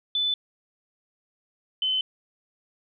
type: tone pair in turn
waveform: sine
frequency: 3501 / 3048 Hz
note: A7 / G7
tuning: -9 / -49 cents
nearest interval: major second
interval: 240 cents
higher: first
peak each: -22 dBFS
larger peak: neither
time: 0.15-0.34 / 1.82-2.01 s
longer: neither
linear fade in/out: 2 ms
effects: none